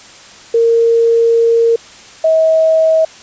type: tone pair in turn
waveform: sine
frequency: 461.5 / 640.7 Hz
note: A#4 / E5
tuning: -17 / -49 cents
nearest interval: tritone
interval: 568 cents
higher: second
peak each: -7 dBFS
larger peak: neither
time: 0.54-1.76 / 2.24-3.05 s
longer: first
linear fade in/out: 5 ms
effects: white hiss -37 dBFS RMS until 3.22 s + resampled to 16000 Hz